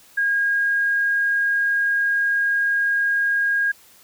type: tone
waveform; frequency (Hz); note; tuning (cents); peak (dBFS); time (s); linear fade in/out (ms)
sine; 1629; G#6; -34; -17; 0.17-3.72; 10
effects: white hiss -51 dBFS RMS until 4.03 s